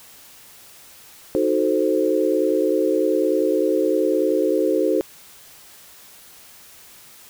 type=chord; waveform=sine; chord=D# diminished seventh; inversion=none; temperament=equal; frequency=311.1 / 370 / 440 / 523.3 Hz; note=D#4 / F#4 / A4 / C5; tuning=0 / 0 / 0 / 0 cents; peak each=-22 dBFS; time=1.35-5.01 s; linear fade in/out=0 ms; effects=white hiss -46 dBFS RMS until 7.29 s